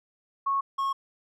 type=tone pair in turn; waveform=sine / triangle; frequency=1100 / 1091.8 Hz; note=C#6 / C#6; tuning=-14 / -27 cents; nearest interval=unison; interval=13 cents; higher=first; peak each=-23 dBFS; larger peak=neither; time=0.46-0.61 / 0.78-0.93 s; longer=neither; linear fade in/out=10 ms; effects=none